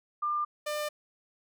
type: tone pair in turn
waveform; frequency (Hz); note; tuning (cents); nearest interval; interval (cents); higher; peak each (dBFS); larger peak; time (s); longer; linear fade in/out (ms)
sine / sawtooth; 1197 / 598.5; D6 / D5; +33 / +33; octave; 1200; first; -27; neither; 0.22-0.45 / 0.66-0.89; neither; 10
effects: none